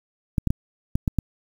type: clicks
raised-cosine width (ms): 5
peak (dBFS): -8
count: 6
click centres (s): 0.382 / 0.473 / 0.505 / 0.955 / 1.078 / 1.187
effects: 7-bit